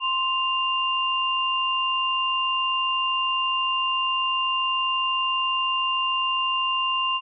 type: tone pair together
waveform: sine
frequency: 1046.6 / 2794 Hz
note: C6 / F7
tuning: 0 / 0 cents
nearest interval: octave + perfect fourth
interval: 1700 cents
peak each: -24 dBFS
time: 0-7.21 s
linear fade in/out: 50 ms
effects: none